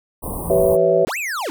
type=band-stop noise; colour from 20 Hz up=pink; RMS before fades=-27 dBFS; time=0.22-0.77 s; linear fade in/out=20 ms; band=1100 to 8800 Hz; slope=96 dB/octave
type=tone; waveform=triangle; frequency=169.7 Hz; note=F3; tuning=49 cents flat; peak=-25 dBFS; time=0.44-1.04 s; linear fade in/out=5 ms
type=chord; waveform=sine; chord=C# half-diminished seventh; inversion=second; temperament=equal with one note detuned; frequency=382.6 / 493.9 / 554.4 / 659.3 Hz; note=G4 / B4 / C#5 / E5; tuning=-42 / 0 / 0 / 0 cents; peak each=-18 dBFS; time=0.5-1.05 s; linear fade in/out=2 ms
type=linear two-way sweep; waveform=square; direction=up then down; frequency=98.2 to 2719 to 263.2 Hz; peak=-23 dBFS; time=1.07-1.5 s; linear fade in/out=0 ms; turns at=1.18 s
effects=none